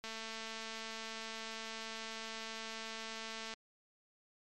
click train, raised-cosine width 0.2 ms, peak -27 dBFS, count 781, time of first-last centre 0.04-3.538 s, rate 223 Hz, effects MP3 64 kbps

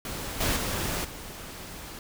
pink noise with level steps, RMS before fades -35 / -26 / -30 / -41 dBFS, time 0.05-1.99 s, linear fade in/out 2 ms, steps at 0.4 / 0.56 / 1.04 s, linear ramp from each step 10 ms, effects none

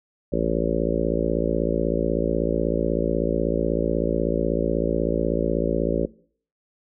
harmonic tone, 56.2 Hz, A1, 37 cents sharp, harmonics 1 / 3 / 4 / 5 / 6 / 7 / 8 / 9 / 10, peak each -29 / -29 / -29 / -29 / -29 / -29 / -29 / -29 / -29 dBFS, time 0.32-6.06 s, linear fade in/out 10 ms, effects noise-tail reverb RT60 0.5 s tail -20 dB re dry

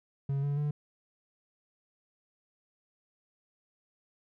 triangle tone with pitch steps, 138.59 / 142.9 / 147.34 Hz, C#3 / D3 / D3, 0 / -47 / +6 cents, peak -26 dBFS, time 0.29-0.71 s, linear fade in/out 5 ms, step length 140 ms, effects none

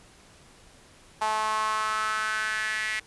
sawtooth tone with high-pass filter sweep, 216.4 Hz, A3, 29 cents flat, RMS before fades -28 dBFS, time 1.21-3 s, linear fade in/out 10 ms, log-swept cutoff 890 to 2000 Hz, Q 5, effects pink hiss -54 dBFS RMS until 3.06 s + resampled to 24000 Hz

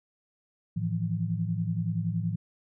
sine tone cluster, 109.3 / 162.8 / 173.4 Hz, A2 / E3 / F3, -11 / -21 / -12 cents, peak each -31 dBFS, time 0.76-2.36 s, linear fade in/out 10 ms, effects none

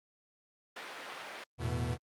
white band-pass noise, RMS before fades -44 dBFS, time 0.76-1.44 s, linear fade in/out 5 ms, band 390 to 2400 Hz, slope 12 dB/octave
40% pulse chord, E suspended fourth, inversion none, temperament equal with one note detuned, 82.41 / 110 / 122.19 Hz, E2 / A2 / B2, 0 / 0 / -18 cents, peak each -36 / -38 / -34 dBFS, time 1.58-1.98 s, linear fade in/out 50 ms
effects Opus 32 kbps

